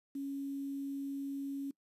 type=tone with quantisation; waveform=sine; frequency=277.2 Hz; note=C#4; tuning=in tune; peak=-36 dBFS; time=0.15-1.71 s; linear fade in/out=5 ms; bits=10; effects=noise-tail reverb RT60 0.1 s tail -22 dB re dry + resampled to 32000 Hz